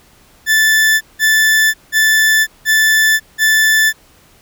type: tone bursts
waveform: 40% pulse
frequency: 1754 Hz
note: A6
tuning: 6 cents flat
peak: -8 dBFS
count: 5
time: 0.46-3.93 s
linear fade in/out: 50 ms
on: 550 ms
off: 180 ms
effects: pink hiss -48 dBFS RMS until 4.41 s